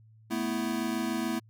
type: chord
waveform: square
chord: A suspended second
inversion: none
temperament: equal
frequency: 220 / 246.9 / 329.6 Hz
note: A3 / B3 / E4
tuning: 0 / 0 / 0 cents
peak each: -34 dBFS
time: 0.3-1.4 s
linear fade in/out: 20 ms
effects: added 110 Hz sine -54 dBFS peak until 1.49 s